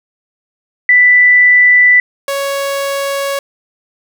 sine / sawtooth tone pair in turn, 1981 / 555.9 Hz, B6 / C#5, +5 / +5 cents, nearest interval octave + minor seventh, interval 2200 cents, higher first, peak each -4 / -11 dBFS, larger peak first, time 0.89-2 / 2.28-3.39 s, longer neither, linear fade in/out 2 ms, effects none

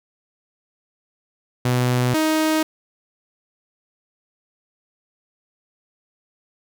sawtooth tone pair in turn, 124.5 / 313.7 Hz, B2 / D#4, +14 / +14 cents, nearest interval octave + major third, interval 1600 cents, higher second, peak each -13 dBFS, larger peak neither, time 1.65-2.14 / 2.14-2.63 s, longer neither, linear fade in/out 5 ms, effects none

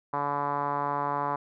5% pulse tone with low-pass filter, 143.5 Hz, D3, 40 cents flat, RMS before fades -29 dBFS, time 0.13-1.36 s, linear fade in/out 5 ms, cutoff 1000 Hz, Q 3.8, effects none

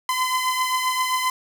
sawtooth beating tone pair, 1020 / 1027.6 Hz, C6 / C6, -44 / -32 cents, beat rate 7.6 Hz, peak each -18 / -23 dBFS, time 0.09-1.3 s, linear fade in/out 2 ms, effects none

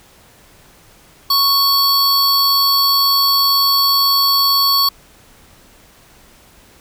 square tone pair together, 1107 / 4459 Hz, C#6 / C#8, -3 / +9 cents, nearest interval 2 octaves, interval 2412 cents, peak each -17 / -13 dBFS, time 1.3-4.89 s, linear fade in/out 5 ms, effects pink hiss -47 dBFS RMS until 6.8 s

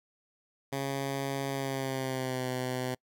10% pulse tone with pitch glide, 137.3 to 127.37 Hz, C#3 to C3, -16 to -46 cents, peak -23 dBFS, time 0.72-2.95 s, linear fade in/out 10 ms, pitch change -130 cents, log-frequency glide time 1.49-2.49 s, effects noise-tail reverb RT60 0.1 s tail -26 dB re dry

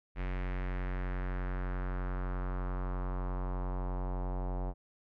square tone with low-pass filter sweep, 45.8 Hz, F#1, 17 cents flat, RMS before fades -35 dBFS, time 0.15-4.74 s, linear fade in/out 50 ms, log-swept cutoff 2200 to 800 Hz, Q 2.3, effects none

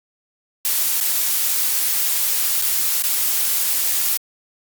blue noise with dropouts, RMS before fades -19 dBFS, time 0.65-4.17 s, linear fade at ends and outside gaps 0 ms, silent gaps 1.002-1.01 / 2.616-2.622 / 3.023-3.038 s, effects Opus 48 kbps

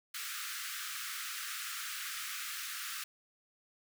pink high-pass noise, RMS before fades -41 dBFS, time 0.14-3.04 s, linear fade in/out 5 ms, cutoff 1200 Hz, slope 96 dB/octave, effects none

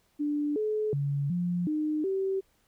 sine tone with pitch steps, 294.1 / 428.2 / 141.6 / 176.2 / 305.5 / 385.2 Hz, D4 / A4 / C#3 / F3 / D#4 / G4, +3 / -47 / +37 / +16 / -32 / -30 cents, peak -26 dBFS, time 0.19-2.41 s, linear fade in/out 20 ms, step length 370 ms, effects pink hiss -69 dBFS RMS until 2.67 s

